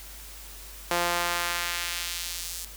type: tone with high-pass filter sweep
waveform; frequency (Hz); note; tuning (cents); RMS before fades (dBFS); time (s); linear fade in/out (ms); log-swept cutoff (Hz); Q
sawtooth; 173.7; F3; -9; -30; 0.91-2.65; 0; 570 to 6800; 0.83
effects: added 50 Hz sine -45 dBFS peak until 2.76 s + white hiss -45 dBFS RMS until 2.76 s